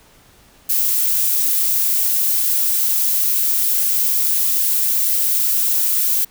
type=noise; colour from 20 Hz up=violet; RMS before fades=-17 dBFS; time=0.69-6.25 s; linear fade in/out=10 ms; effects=pink hiss -50 dBFS RMS until 6.3 s